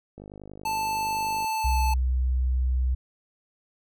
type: click train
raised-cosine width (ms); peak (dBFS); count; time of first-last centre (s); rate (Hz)
2; -29; 65; 0.18-1.445; 50.6
type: tone with pitch glide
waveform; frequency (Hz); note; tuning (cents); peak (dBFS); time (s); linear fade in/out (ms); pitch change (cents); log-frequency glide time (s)
square; 880 to 873.9; A5 to A5; 0 to -12; -26; 0.65-1.94; 5; -12; 1.55-1.79
type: tone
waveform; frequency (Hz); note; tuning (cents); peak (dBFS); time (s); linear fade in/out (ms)
sine; 63.5; B1; +49; -21; 1.64-2.95; 10
effects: none